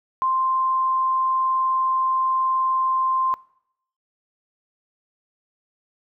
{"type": "tone", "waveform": "sine", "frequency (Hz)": 1046.5, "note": "C6", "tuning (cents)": 0, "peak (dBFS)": -18, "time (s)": [0.22, 3.34], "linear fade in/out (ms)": 0, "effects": ["noise-tail reverb RT60 0.7 s tail -22 dB re dry"]}